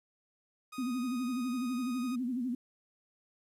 sawtooth tone, 1244.5 Hz, D#6, in tune, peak -40 dBFS, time 0.72-2.16 s, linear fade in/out 10 ms
sine tone with vibrato, 248.6 Hz, B3, 12 cents sharp, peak -31 dBFS, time 0.78-2.55 s, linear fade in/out 5 ms, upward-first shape sine, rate 12 Hz, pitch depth 110 cents each way
effects resampled to 32000 Hz + 11-bit

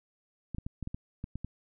clicks, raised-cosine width 5 ms, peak -24 dBFS, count 9, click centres 0.547 / 0.584 / 0.665 / 0.827 / 0.874 / 0.945 / 1.241 / 1.356 / 1.446 s, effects none

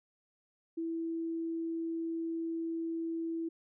sine tone, 329.6 Hz, E4, in tune, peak -33 dBFS, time 0.77-3.49 s, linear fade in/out 10 ms, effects none

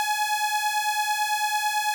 sawtooth beating tone pair, 840 / 849 Hz, G#5 / G#5, +19 / +38 cents, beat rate 9 Hz, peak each -22 dBFS, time 0-1.94 s, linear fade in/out 0 ms, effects none

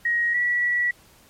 sine tone pair in turn, 1888 / 1941.1 Hz, A#6 / B6, +22 / -30 cents, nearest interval unison, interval 48 cents, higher second, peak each -19 dBFS, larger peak neither, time 0.05-0.34 / 0.34-0.91 s, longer second, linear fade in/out 5 ms, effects pink hiss -54 dBFS RMS until 1.29 s + MP3 64 kbps

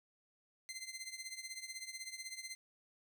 15% pulse tone with tremolo, 2073 Hz, C7, 17 cents flat, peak -35 dBFS, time 0.69-2.55 s, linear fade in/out 0 ms, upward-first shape triangle, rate 16 Hz, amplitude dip 85%, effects none

